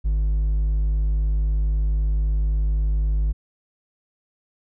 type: tone with hard clipping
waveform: sine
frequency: 51.91 Hz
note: G#1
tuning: in tune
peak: -19 dBFS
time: 0.04-3.33 s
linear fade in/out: 20 ms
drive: 3 dB
effects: none